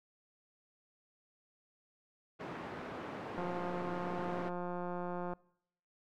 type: band-pass noise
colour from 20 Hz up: pink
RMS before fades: -44 dBFS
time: 2.39-4.5 s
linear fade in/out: 20 ms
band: 190 to 1500 Hz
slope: 12 dB/octave
type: click train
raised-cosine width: 1 ms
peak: -27 dBFS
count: 347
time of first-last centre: 3.38-5.335 s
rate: 177 Hz
effects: noise-tail reverb RT60 0.7 s tail -24 dB re dry